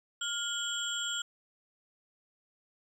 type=tone cluster; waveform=sine; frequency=1407 / 3006 / 3272 / 7420 Hz; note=F6 / F#7 / G#7 / A#8; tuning=+12 / +27 / -26 / -9 cents; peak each=-37 / -40 / -36 / -38 dBFS; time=0.21-1.22 s; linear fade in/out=5 ms; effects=10-bit